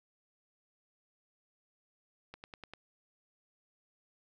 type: click train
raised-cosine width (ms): 0.3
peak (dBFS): -30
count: 5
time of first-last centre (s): 2.34-2.736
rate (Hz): 10.1
effects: none